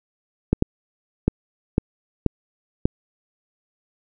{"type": "clicks", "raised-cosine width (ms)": 3, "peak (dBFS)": -3, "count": 6, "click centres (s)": [0.53, 0.624, 1.28, 1.781, 2.263, 2.855], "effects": []}